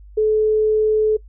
sine tone, 431.3 Hz, A4, 35 cents flat, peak -13 dBFS, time 0.17-1.17 s, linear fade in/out 10 ms, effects noise-tail reverb RT60 0.1 s tail -22 dB re dry + added 50 Hz sine -39 dBFS peak until 1.28 s

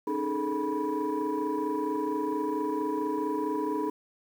sine tone cluster, 271.8 / 306.8 / 419.2 / 443.6 / 979 Hz, C#4 / D#4 / G#4 / A4 / B5, -34 / -24 / +16 / +14 / -15 cents, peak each -36 / -30 / -32 / -36 / -32 dBFS, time 0.07-3.9 s, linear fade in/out 5 ms, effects tanh soft clip ceiling -21 dBFS + 9-bit

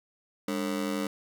30% pulse ring-modulated tone, 248.1 Hz, B3, 8 cents sharp, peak -23 dBFS, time 0.48-1.07 s, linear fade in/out 2 ms, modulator 45.6 Hz, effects none

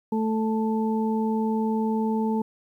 harmonic tone, 220 Hz, A3, in tune, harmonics 1 / 2 / 4, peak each -23 / -29 / -31 dBFS, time 0.12-2.42 s, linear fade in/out 5 ms, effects 10-bit

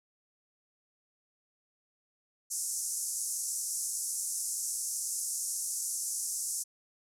white band-pass noise, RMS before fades -35 dBFS, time 2.5-6.64 s, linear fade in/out 20 ms, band 5700 to 11000 Hz, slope 48 dB/octave, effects none

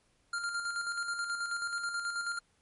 square tone with tremolo, 1396.9 Hz, F6, in tune, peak -32 dBFS, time 0.33-2.39 s, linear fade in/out 5 ms, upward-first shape square, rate 9.3 Hz, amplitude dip 45%, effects pink hiss -71 dBFS RMS until 2.61 s + MP3 48 kbps

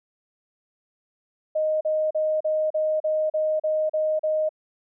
sine tone bursts, 621 Hz, D#5, 3 cents flat, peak -20 dBFS, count 10, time 1.55-4.492 s, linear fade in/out 10 ms, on 260 ms, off 38 ms, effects none

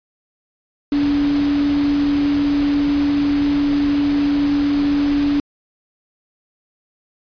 sine tone in noise, 287.1 Hz, D4, 39 cents flat, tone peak -14 dBFS, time 0.92-5.4 s, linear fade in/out 2 ms, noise pink, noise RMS -29 dBFS, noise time 0.92-5.4 s, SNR +12 dB, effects resampled to 11025 Hz

